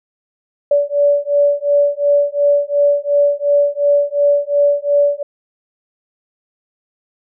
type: beating tone pair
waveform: sine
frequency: 574 / 576.8 Hz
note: D5 / D5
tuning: -40 / -31 cents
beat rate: 2.8 Hz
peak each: -14 dBFS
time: 0.71-5.23 s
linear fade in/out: 5 ms
effects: none